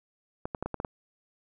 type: clicks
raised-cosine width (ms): 1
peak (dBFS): -18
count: 7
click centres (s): 0.455 / 0.548 / 0.626 / 0.66 / 0.743 / 0.801 / 0.848
effects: none